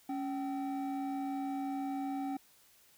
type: tone pair together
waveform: triangle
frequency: 277.2 / 768.8 Hz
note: C#4 / G5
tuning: 0 / -34 cents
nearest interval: octave + tritone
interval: 1766 cents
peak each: -32 / -36 dBFS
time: 0.09-2.37 s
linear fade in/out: 5 ms
effects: tanh soft clip ceiling -30 dBFS + white hiss -64 dBFS RMS until 2.97 s